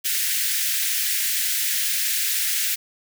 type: high-pass noise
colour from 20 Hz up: white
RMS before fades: -23 dBFS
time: 0.04-2.76 s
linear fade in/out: 20 ms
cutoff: 1600 Hz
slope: 48 dB/octave
effects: none